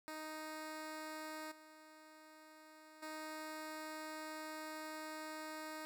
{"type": "tone with level steps", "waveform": "10% pulse", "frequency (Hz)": 311.1, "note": "D#4", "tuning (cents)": 0, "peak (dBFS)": [-37, -50, -37], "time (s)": [0.08, 5.85], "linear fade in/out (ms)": 0, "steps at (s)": [1.51, 3.02], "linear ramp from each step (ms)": 10, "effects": []}